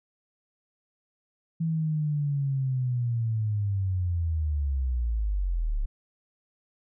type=linear sweep; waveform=sine; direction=down; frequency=164.81 to 33.37 Hz; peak=-24 dBFS; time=1.6-5.86 s; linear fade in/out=10 ms; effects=none